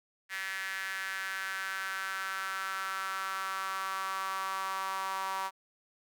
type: tone with high-pass filter sweep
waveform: sawtooth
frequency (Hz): 191.6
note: G3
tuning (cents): -39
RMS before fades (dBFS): -36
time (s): 0.29-5.51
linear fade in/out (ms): 50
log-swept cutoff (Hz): 1800 to 1000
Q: 4.5
effects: none